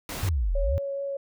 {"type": "noise", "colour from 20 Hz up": "pink", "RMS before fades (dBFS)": -34, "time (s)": [0.09, 0.29], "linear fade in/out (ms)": 2}
{"type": "exponential two-way sweep", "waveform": "sine", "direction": "down then up", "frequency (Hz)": [107, 35.02, 92.6], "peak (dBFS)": -22, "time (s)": [0.23, 0.78], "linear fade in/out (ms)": 0, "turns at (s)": 0.58}
{"type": "tone with vibrato", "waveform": "sine", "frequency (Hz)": 556, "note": "C#5", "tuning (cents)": 5, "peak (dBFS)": -28, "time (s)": [0.55, 1.17], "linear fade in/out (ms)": 5, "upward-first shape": "triangle", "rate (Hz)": 4.7, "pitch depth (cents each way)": 9}
{"effects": []}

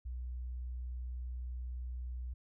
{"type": "tone", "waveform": "sine", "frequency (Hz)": 61.74, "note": "B1", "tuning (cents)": 0, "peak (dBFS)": -38, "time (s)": [0.05, 2.34], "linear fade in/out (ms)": 10, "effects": []}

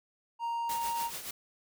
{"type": "tone", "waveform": "triangle", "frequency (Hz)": 932.3, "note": "A#5", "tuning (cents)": 0, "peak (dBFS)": -29, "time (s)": [0.39, 1.11], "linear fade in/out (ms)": 50}
{"type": "noise with tremolo", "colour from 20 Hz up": "white", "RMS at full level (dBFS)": -38, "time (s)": [0.69, 1.31], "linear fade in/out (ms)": 5, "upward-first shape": "triangle", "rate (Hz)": 7, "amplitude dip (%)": 65}
{"effects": []}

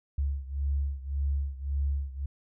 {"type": "beating tone pair", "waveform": "sine", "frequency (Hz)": [69.3, 71.1], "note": ["C#2", "C#2"], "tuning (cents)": [0, 45], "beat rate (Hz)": 1.8, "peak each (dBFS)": [-29, -32], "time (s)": [0.18, 2.26], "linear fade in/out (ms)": 5, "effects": []}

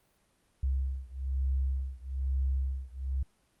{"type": "beating tone pair", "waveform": "sine", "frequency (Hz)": [66, 67.1], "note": ["C2", "C2"], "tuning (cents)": [16, 44], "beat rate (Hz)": 1.1, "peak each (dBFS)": [-31, -32], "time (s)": [0.63, 3.23], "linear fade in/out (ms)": 5, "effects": ["pink hiss -70 dBFS RMS until 3.6 s", "Opus 32 kbps"]}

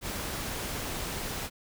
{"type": "noise", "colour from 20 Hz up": "pink", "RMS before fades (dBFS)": -35, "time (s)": [0.01, 1.5], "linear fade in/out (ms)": 50, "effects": []}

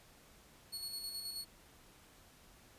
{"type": "tone with tremolo", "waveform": "sawtooth", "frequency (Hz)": 4366, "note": "C#8", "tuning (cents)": -27, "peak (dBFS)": -37, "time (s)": [0.72, 1.45], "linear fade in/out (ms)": 20, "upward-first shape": "square", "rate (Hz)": 9.4, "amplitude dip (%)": 40, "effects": ["pink hiss -62 dBFS RMS until 2.78 s", "resampled to 32000 Hz"]}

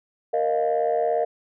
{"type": "chord", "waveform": "sine", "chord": "Bb suspended fourth", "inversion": "none", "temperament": "just", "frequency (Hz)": [466.2, 621.6, 699.2], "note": ["Bb4", "Eb5", "F5"], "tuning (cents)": [0, -2, 2], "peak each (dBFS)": -23, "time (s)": [0.33, 1.25], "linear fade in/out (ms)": 10, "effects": ["tanh soft clip ceiling -14 dBFS"]}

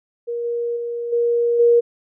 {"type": "tone with level steps", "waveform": "sine", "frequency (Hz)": 472.8, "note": "A#4", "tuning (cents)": 24, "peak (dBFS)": [-22, -20, -23, -15, -10], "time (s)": [0.27, 1.81], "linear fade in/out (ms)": 20, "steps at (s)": [0.44, 0.76, 1.12, 1.59], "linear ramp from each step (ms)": 10, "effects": []}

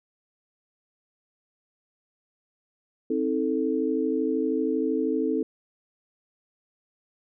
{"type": "chord", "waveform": "sine", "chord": "A diminished", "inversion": "first", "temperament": "just", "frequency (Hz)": [264, 316.8, 440], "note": ["C4", "Eb4", "A4"], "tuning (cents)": [16, 31, 0], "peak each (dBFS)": -27, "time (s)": [3.1, 5.43], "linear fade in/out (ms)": 5, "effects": []}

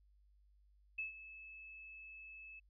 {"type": "tone with ADSR envelope", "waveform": "sine", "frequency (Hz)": 2606, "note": "E7", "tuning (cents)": -20, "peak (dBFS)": -37, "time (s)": [0.98, 2.6], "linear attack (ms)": 9, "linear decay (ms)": 130, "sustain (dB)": -14, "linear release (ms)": 13, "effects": ["added 50 Hz sine -66 dBFS peak until 2.69 s"]}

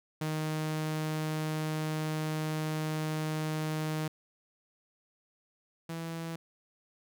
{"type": "tone pair in turn", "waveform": "sawtooth", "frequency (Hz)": [155.56, 164.81], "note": ["D#3", "E3"], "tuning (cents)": [0, 0], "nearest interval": "minor second", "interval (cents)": 100, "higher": "second", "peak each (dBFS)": [-27, -32], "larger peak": "first", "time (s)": [[0.21, 4.08], [5.89, 6.36]], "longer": "first", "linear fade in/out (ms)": 5, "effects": []}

